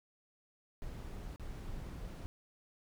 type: noise with dropouts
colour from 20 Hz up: brown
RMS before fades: -44 dBFS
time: 0.82-2.26 s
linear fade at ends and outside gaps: 0 ms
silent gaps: 1.36-1.397 s
effects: none